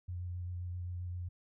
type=tone with vibrato; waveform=sine; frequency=88.9 Hz; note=F2; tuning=31 cents sharp; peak=-37 dBFS; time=0.08-1.29 s; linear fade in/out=10 ms; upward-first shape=square; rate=7.6 Hz; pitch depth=14 cents each way; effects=none